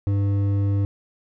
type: tone with hard clipping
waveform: sine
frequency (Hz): 100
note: G2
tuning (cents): +35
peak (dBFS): -20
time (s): 0.07-0.85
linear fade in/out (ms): 0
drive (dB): 8
effects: none